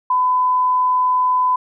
sine tone, 1006 Hz, B5, 32 cents sharp, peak -13 dBFS, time 0.1-1.56 s, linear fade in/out 5 ms, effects none

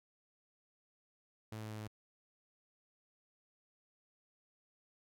sawtooth tone with pitch steps, 109.3 / 108.61 / 107.92 / 107.24 Hz, A2 / A2 / A2 / A2, -11 / -22 / -33 / -44 cents, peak -39 dBFS, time 1.52-1.876 s, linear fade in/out 5 ms, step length 89 ms, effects none

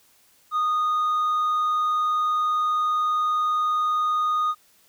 triangle tone with hard clipping, 1235 Hz, D#6, 13 cents flat, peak -19 dBFS, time 0.51-4.55 s, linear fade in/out 50 ms, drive 1 dB, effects white hiss -59 dBFS RMS until 4.88 s

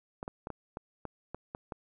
clicks, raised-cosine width 1 ms, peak -24 dBFS, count 9, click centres 0.229 / 0.279 / 0.471 / 0.503 / 0.771 / 1.053 / 1.346 / 1.549 / 1.722 s, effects none

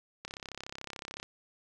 click train, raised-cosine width 0.2 ms, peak -23 dBFS, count 34, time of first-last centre 0.25-1.229 s, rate 33.7 Hz, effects none

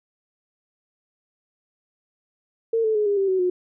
sine tone with pitch steps, 454.7 / 437.7 / 421.3 / 405.6 / 390.4 / 375.8 / 361.7 Hz, A#4 / A4 / G#4 / G#4 / G4 / F#4 / F#4, -43 / -9 / +25 / -41 / -7 / +27 / -39 cents, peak -18 dBFS, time 2.73-3.5 s, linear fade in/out 5 ms, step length 110 ms, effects none

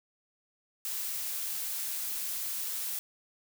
blue noise, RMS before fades -35 dBFS, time 0.85-2.99 s, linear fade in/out 0 ms, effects none

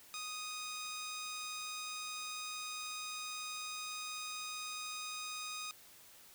10% pulse tone, 1244.5 Hz, D#6, in tune, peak -33 dBFS, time 0.14-5.71 s, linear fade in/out 0 ms, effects white hiss -59 dBFS RMS until 6.34 s

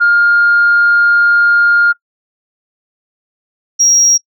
sine tone pair in turn, 1411 / 5644 Hz, F6 / F8, +17 / +17 cents, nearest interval 2 octaves, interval 2400 cents, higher second, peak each -5 dBFS, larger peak neither, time 0-1.93 / 3.79-4.18 s, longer first, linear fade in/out 20 ms, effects noise-tail reverb RT60 0.1 s tail -23 dB re dry + tanh soft clip ceiling -2 dBFS

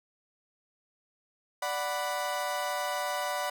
30% pulse chord, B minor, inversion first, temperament equal, 587.3 / 740 / 987.8 Hz, D5 / F#5 / B5, 0 / 0 / 0 cents, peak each -32 dBFS, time 1.62-3.5 s, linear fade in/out 5 ms, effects none

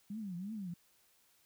sine tone with vibrato, 196 Hz, G3, in tune, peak -39 dBFS, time 0.1-0.74 s, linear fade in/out 5 ms, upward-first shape triangle, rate 2.9 Hz, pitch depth 260 cents each way, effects white hiss -70 dBFS RMS until 1.45 s

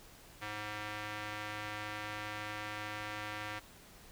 square tone with band-pass filter, 105.5 Hz, G#2, 28 cents sharp, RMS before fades -42 dBFS, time 0.41-3.6 s, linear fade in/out 20 ms, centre 1900 Hz, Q 1.1, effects pink hiss -57 dBFS RMS until 4.11 s

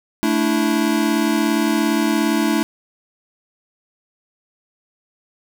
square chord, A suspended fourth, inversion none, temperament equal with one note detuned, 220 / 292.3 / 329.6 Hz, A3 / D4 / E4, 0 / -8 / 0 cents, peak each -21 dBFS, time 0.23-2.63 s, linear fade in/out 0 ms, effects none

